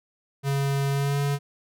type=tone with pitch glide; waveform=square; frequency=139 to 141.84 Hz; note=C#3 to C#3; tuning=+5 to +40 cents; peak=-23 dBFS; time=0.43-1.39 s; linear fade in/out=50 ms; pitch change=+35 cents; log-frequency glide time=0.91-1.19 s; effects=none